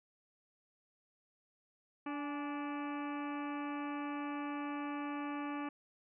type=harmonic tone with a mistuned harmonic; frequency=291 Hz; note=D4; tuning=16 cents flat; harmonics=1 / 2 / 3 / 4 / 5 / 6 / 7 / 8 / 9 / 10; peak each=-39 / -51 / -46 / -46 / -55 / -53 / -61 / -53 / -55 / -62 dBFS; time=2.06-5.69 s; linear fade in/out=5 ms; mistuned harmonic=3; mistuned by=-50 cents; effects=none